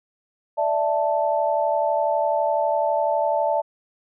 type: chord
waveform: sine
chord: D suspended second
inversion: none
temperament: equal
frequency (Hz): 587.3 / 659.3 / 880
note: D5 / E5 / A5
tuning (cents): 0 / 0 / 0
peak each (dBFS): -23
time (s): 0.57-3.62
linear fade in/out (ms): 20
effects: none